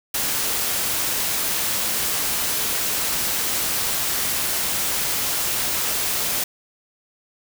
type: noise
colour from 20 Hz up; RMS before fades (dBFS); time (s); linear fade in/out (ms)
white; -23; 0.14-6.44; 5
effects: none